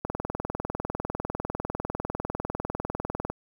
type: click train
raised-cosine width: 1 ms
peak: -15 dBFS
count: 66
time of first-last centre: 0.05-3.3 s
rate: 20 Hz
effects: 8-bit